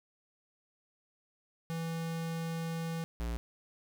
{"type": "tone pair in turn", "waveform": "square", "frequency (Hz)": [164.81, 58.14], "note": ["E3", "A#1"], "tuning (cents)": [0, -4], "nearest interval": "octave + tritone", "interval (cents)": 1804, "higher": "first", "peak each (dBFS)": [-35, -34], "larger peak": "second", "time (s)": [[1.7, 3.04], [3.2, 3.37]], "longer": "first", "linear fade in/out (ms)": 0, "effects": []}